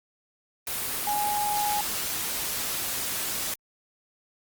sine tone in noise, 830.6 Hz, G#5, in tune, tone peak -25 dBFS, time 1.07-1.81 s, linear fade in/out 2 ms, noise white, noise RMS -30 dBFS, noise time 0.67-3.54 s, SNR +2 dB, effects Opus 24 kbps

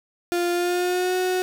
35% pulse tone with pitch glide, 349.2 to 367.6 Hz, F4 to F#4, 0 to -11 cents, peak -19 dBFS, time 0.32-1.42 s, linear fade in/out 0 ms, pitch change +89 cents, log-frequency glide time 0.52-1.16 s, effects 10-bit

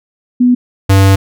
sine / square tone pair in turn, 246.9 / 97.19 Hz, B3 / G2, 0 / -14 cents, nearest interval octave + major third, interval 1614 cents, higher first, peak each -5 dBFS, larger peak neither, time 0.4-0.55 / 0.89-1.16 s, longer second, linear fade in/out 10 ms, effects none

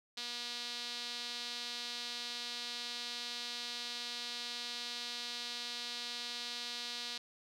sawtooth tone with band-pass filter, 240.6 Hz, B3, 45 cents flat, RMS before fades -42 dBFS, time 0.17-7.18 s, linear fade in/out 5 ms, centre 4100 Hz, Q 3.1, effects none

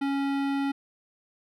sine tone with hard clipping, 277.2 Hz, C#4, in tune, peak -27 dBFS, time 0.01-0.72 s, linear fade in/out 10 ms, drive 18 dB, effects none

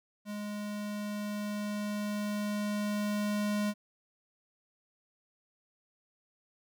square tone with level ramp, 207.7 Hz, G#3, in tune, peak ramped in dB -37 to -29 dBFS, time 0.25-3.74 s, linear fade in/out 50 ms, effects none

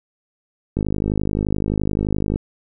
click train, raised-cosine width 3 ms, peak -8 dBFS, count 83, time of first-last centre 0.77-2.359 s, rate 51.6 Hz, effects none

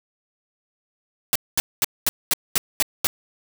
white noise bursts, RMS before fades -19 dBFS, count 8, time 1.33-3.07 s, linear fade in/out 0 ms, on 25 ms, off 220 ms, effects none

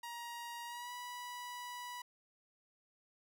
sawtooth tone with pitch glide, 945 to 980 Hz, A#5 to B5, +23 to -14 cents, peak -40 dBFS, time 0.03-2.02 s, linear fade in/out 5 ms, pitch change +63 cents, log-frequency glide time 0.65-0.92 s, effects none

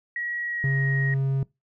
sine tone with pitch glide, 1912 to 1882.4 Hz, A#6 to A#6, +43 to +16 cents, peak -27 dBFS, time 0.16-1.14 s, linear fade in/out 2 ms, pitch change -27 cents, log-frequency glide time 0.48-0.74 s
triangle tone, 135.5 Hz, C#3, 39 cents flat, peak -19 dBFS, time 0.64-1.43 s, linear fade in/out 2 ms
effects noise-tail reverb RT60 0.2 s tail -22 dB re dry

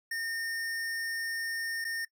square tone with dropouts, 1825 Hz, A#6, 37 cents flat, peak -33 dBFS, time 0.11-2.05 s, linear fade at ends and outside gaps 5 ms, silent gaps 1.844-1.849 s, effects noise-tail reverb RT60 0.1 s tail -21 dB re dry

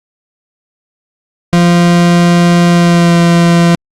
40% pulse tone with pitch glide, 173.3 to 170.82 Hz, F3 to F3, -13 to -38 cents, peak -4 dBFS, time 1.53-3.75 s, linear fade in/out 0 ms, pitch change -25 cents, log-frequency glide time 2.69-3.17 s, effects low-pass 8000 Hz 12 dB/octave + Opus 48 kbps

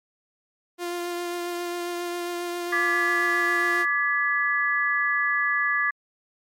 sawtooth tone with vibrato, 349.2 Hz, F4, in tune, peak -24 dBFS, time 0.78-3.86 s, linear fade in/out 50 ms, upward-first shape triangle, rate 7.4 Hz, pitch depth 15 cents each way
sine chord, G# diminished, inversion second, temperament equal with one note detuned, 1174.7 / 1697.1 / 1975.5 Hz, D6 / G#6 / B6, 0 / +37 / 0 cents, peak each -27 / -23 / -26 dBFS, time 2.72-5.91 s, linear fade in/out 10 ms
effects MP3 64 kbps

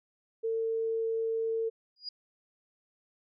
sine tone, 450.8 Hz, A4, 42 cents sharp, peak -28 dBFS, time 0.43-1.7 s, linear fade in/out 20 ms
sine tone with exponential growth, 4879 Hz, D#8, 35 cents flat, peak -32 dBFS, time 1.96-2.09 s, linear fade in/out 5 ms, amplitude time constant 27 ms
effects none

